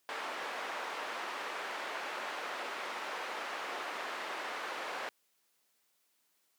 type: band-pass noise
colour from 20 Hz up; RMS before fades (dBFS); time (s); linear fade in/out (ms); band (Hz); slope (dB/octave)
white; -40; 0.09-5.09; 0; 460 to 1700; 12
effects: white hiss -75 dBFS RMS until 6.58 s + high-pass 200 Hz 12 dB/octave